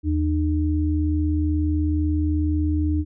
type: tone pair together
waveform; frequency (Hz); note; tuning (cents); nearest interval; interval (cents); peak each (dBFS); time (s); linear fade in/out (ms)
sine; 80.1 / 303.7; E2 / D#4; -49 / -42; octave + major seventh; 2307; -20 / -23; 0.03-3.05; 50
effects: none